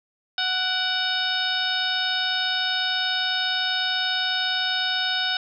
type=harmonic tone with a mistuned harmonic; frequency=741 Hz; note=F#5; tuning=2 cents sharp; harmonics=1 / 2 / 3 / 4 / 5 / 6 / 7; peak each=-32 / -27 / -36 / -29 / -26 / -36 / -32 dBFS; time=0.38-5.37 s; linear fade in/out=2 ms; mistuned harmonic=3; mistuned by=+70 cents; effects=none